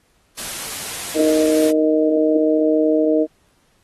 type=noise; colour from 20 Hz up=white; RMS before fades=-28 dBFS; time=0.37-1.72 s; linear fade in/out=20 ms
type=harmonic tone; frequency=155.56 Hz; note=D#3; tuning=in tune; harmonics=2 / 3 / 4; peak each=-16 / -18 / -19 dBFS; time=1.14-3.27 s; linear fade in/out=50 ms
effects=pink hiss -61 dBFS RMS until 3.83 s + AAC 32 kbps